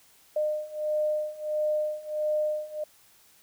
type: beating tone pair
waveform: sine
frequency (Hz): 607 / 608.5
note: D#5 / D#5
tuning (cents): -43 / -39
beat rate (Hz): 1.5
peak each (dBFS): -30 / -28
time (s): 0.36-2.84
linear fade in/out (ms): 5
effects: white hiss -59 dBFS RMS until 3.42 s